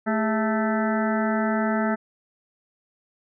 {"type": "harmonic tone with a mistuned harmonic", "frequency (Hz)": 219.6, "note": "A3", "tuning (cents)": -3, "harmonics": [1, 2, 3, 4, 6, 7, 8, 9], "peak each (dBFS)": [-23, -31, -28, -31, -31, -34, -35, -38], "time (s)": [0.06, 1.96], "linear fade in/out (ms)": 20, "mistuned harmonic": 2, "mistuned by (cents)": -110, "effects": []}